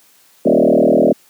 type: tone with frequency modulation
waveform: sine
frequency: 416.3 Hz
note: G#4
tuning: 4 cents sharp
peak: -8 dBFS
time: 0.45-1.13 s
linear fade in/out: 10 ms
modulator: 39.4 Hz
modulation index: 5.6
effects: white hiss -51 dBFS RMS until 1.29 s + high-pass 150 Hz 12 dB/octave